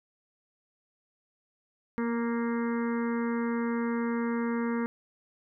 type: harmonic tone with a mistuned harmonic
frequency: 233.1 Hz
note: A#3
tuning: in tune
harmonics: 1 / 2 / 4 / 5 / 6 / 7 / 8 / 9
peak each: -28 / -34 / -40 / -42 / -44 / -45 / -46 / -47 dBFS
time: 1.98-4.86 s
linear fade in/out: 0 ms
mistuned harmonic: 1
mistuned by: +16 cents
effects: none